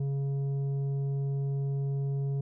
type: tone with tanh clipping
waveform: triangle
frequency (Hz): 138.59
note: C#3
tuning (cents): 0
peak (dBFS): -29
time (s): 0-2.41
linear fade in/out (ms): 5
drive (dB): 11
effects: none